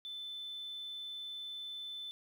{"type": "tone", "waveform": "sine", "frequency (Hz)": 3520, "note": "A7", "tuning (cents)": 0, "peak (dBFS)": -40, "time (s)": [0.05, 2.11], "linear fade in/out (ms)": 0, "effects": ["tanh soft clip ceiling -37 dBFS", "11-bit"]}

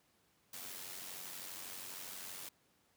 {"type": "noise with amplitude modulation", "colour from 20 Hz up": "white", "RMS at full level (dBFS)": -45, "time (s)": [0.53, 2.49], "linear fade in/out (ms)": 5, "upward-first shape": "sine", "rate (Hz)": 92.5, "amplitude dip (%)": 50, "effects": ["pink hiss -73 dBFS RMS until 2.96 s", "high-pass 100 Hz 12 dB/octave"]}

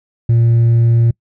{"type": "tone with hard clipping", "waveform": "triangle", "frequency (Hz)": 116.5, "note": "A#2", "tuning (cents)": -1, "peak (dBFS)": -7, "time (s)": [0.29, 1.11], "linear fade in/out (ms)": 5, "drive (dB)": 1, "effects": ["noise-tail reverb RT60 0.1 s tail -26 dB re dry"]}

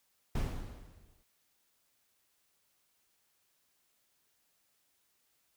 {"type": "noise with exponential decay", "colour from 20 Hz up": "brown", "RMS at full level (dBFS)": -30, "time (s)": [0.35, 1.23], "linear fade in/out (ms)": 5, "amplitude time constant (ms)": 190, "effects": ["white hiss -75 dBFS RMS until 5.56 s"]}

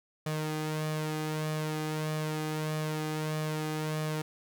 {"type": "tone with flanger", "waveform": "sawtooth", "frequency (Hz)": 154.7, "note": "D#3", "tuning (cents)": -10, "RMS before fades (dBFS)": -33, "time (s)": [0.26, 4.22], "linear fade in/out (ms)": 5, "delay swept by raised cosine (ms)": [1.7, 2.48], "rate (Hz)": 1.6, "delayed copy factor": 0.5, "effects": []}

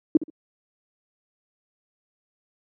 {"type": "tone with echo", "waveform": "sine", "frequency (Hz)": 312.3, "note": "D#4", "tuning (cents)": 7, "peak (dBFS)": -11, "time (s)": [0.15, 0.17], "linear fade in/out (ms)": 2, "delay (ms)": 65, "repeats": 2, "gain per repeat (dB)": -14, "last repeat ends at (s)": 0.3, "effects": ["high-pass 150 Hz 12 dB/octave"]}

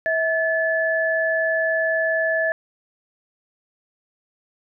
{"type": "tone pair together", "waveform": "sine", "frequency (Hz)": [647.3, 1728], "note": ["E5", "A6"], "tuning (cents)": [-32, -32], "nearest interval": "octave + perfect fourth", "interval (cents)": 1700, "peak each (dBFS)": -21, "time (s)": [0.06, 2.52], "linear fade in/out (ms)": 0, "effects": []}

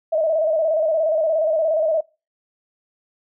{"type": "tone with vibrato", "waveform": "sine", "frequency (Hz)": 633, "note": "D#5", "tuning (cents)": 30, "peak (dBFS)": -16, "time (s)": [0.12, 2.01], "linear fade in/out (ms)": 10, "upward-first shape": "square", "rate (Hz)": 17, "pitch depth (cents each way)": 59, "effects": ["noise-tail reverb RT60 0.3 s tail -25 dB re dry"]}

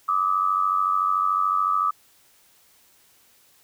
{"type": "tone pair together", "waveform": "sine", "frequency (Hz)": [1174.7, 1268.4], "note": ["D6", "D#6"], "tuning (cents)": [0, 33], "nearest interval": "minor second", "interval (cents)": 133, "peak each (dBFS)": -22, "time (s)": [0.08, 1.91], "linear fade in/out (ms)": 10, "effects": ["white hiss -58 dBFS RMS until 3.63 s"]}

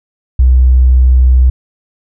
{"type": "tone with tanh clipping", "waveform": "triangle", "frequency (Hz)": 63.3, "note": "B1", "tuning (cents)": 43, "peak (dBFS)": -3, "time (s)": [0.39, 1.5], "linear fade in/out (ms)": 5, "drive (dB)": 3, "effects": []}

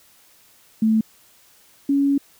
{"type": "tone pair in turn", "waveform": "sine", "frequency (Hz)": [220, 279.8], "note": ["A3", "C#4"], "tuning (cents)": [0, 16], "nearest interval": "major third", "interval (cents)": 416, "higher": "second", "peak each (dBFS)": [-14, -15], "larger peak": "first", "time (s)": [[0.82, 1.01], [1.89, 2.18]], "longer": "second", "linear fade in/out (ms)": 5, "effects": ["white hiss -54 dBFS RMS until 2.39 s"]}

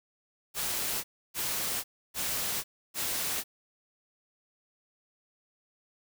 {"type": "noise bursts", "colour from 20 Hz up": "white", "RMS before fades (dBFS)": -32, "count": 4, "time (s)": [0.54, 3.44], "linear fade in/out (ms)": 50, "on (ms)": 500, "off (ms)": 300, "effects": []}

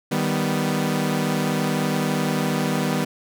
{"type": "chord", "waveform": "sawtooth", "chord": "Eb augmented", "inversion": "none", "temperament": "equal with one note detuned", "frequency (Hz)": [155.56, 196, 247.8], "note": ["Eb3", "G3", "B3"], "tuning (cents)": [0, 0, 6], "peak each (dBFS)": [-21, -21, -21], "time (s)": [0.11, 3.05], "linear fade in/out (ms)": 10, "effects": []}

